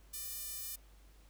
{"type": "tone with high-pass filter", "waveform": "sawtooth", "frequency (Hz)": 599, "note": "D5", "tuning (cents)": 34, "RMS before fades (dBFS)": -43, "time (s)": [0.13, 0.76], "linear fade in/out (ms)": 10, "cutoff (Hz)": 9100, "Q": 0.53, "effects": ["added 50 Hz sine -58 dBFS peak until 1.29 s", "pink hiss -67 dBFS RMS until 1.29 s"]}